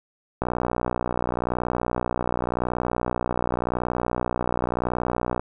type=click train; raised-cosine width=1 ms; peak=-10 dBFS; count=304; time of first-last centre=0.42-5.395 s; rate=60.9 Hz; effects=none